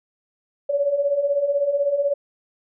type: beating tone pair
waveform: sine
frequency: 554.4 / 570.4 Hz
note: C#5 / C#5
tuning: 0 / +49 cents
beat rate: 16 Hz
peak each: -25 / -19 dBFS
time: 0.69-2.14 s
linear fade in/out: 10 ms
effects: none